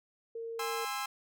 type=tone; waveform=sine; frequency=458.2 Hz; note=A#4; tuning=30 cents flat; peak=-37 dBFS; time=0.35-0.85 s; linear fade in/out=5 ms
type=chord; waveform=sawtooth; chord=Ab augmented; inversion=none; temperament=equal with one note detuned; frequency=816.3 / 1046.5 / 1318.5 Hz; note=Ab5 / C6 / E6; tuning=-30 / 0 / 0 cents; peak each=-35 dBFS; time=0.59-1.06 s; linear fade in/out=5 ms
effects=none